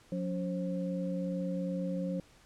sine tone cluster, 180.6 / 283.1 / 532 Hz, F#3 / C#4 / C5, -42 / +37 / +29 cents, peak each -33 / -40 / -38 dBFS, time 0.12-2.2 s, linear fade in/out 2 ms, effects pink hiss -61 dBFS RMS until 2.45 s + low-pass 9000 Hz 12 dB/octave

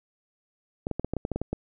clicks, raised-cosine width 2 ms, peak -15 dBFS, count 11, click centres 0.869 / 0.913 / 0.996 / 1.046 / 1.136 / 1.167 / 1.251 / 1.317 / 1.36 / 1.416 / 1.53 s, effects none

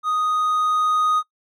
triangle tone with level ramp, 1244.5 Hz, D#6, in tune, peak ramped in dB -17 to -14 dBFS, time 0.03-1.23 s, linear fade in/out 50 ms, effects noise-tail reverb RT60 0.1 s tail -21 dB re dry

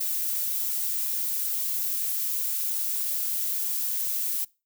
violet noise, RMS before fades -28 dBFS, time 0-4.45 s, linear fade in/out 10 ms, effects noise-tail reverb RT60 0.3 s tail -24 dB re dry

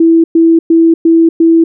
sine tone bursts, 329.6 Hz, E4, in tune, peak -3 dBFS, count 5, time 0-1.64 s, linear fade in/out 5 ms, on 240 ms, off 110 ms, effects none

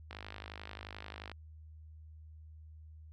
click train, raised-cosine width 0.3 ms, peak -28 dBFS, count 63, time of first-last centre 0.11-1.316 s, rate 51.4 Hz, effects added 78 Hz sine -50 dBFS peak until 3.12 s

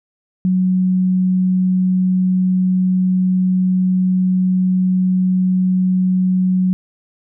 sine tone, 184.7 Hz, F#3, 3 cents flat, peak -12 dBFS, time 0.45-6.73 s, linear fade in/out 0 ms, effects none

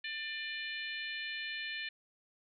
harmonic tone with a mistuned harmonic, 594 Hz, D5, 20 cents sharp, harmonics 3 / 4 / 5 / 6 / 7, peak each -41 / -43 / -45 / -47 / -48 dBFS, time 0.04-1.89 s, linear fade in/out 5 ms, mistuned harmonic 4, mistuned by +16 cents, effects none

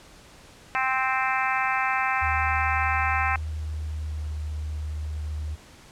harmonic tone, 261.6 Hz, C4, in tune, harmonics 3 / 4 / 5 / 6 / 7 / 8 / 9 / 10, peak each -28 / -29 / -30 / -31 / -31 / -32 / -33 / -33 dBFS, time 0.75-3.36 s, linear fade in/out 0 ms
sine tone with pitch glide, 78.3 to 76.25 Hz, D#2 to D#2, +11 to -34 cents, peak -28 dBFS, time 2.21-5.56 s, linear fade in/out 20 ms, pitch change -45 cents, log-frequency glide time 3.2-4.3 s
effects pink hiss -50 dBFS RMS until 5.91 s + low-pass 9000 Hz 12 dB/octave

